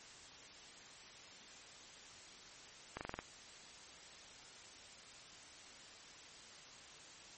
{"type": "slowing click train", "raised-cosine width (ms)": 0.5, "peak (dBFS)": -26, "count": 6, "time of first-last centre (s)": [2.97, 3.19], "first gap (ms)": 39, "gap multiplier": 1.06, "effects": ["white hiss -56 dBFS RMS until 7.37 s", "MP3 32 kbps"]}